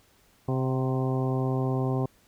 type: harmonic tone with a mistuned harmonic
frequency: 130.81 Hz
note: C3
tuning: in tune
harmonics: 1 / 2 / 3 / 4 / 5 / 6 / 7 / 8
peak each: -26 / -31 / -32 / -37 / -39 / -38 / -43 / -41 dBFS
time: 0.48-2.06 s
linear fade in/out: 5 ms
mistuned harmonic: 6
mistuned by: -39 cents
effects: pink hiss -62 dBFS RMS until 2.27 s